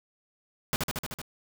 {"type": "noise with echo", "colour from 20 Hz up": "pink", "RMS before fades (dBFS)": -27, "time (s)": [0.73, 0.76], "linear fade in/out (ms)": 0, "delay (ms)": 76, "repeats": 6, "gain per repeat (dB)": -2, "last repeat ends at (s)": 1.216, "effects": []}